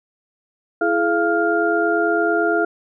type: tone cluster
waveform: sine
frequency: 334 / 422.9 / 689 / 1404 Hz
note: E4 / G#4 / F5 / F6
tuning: +23 / +31 / -24 / +9 cents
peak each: -21 dBFS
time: 0.81-2.65 s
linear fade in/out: 5 ms
effects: none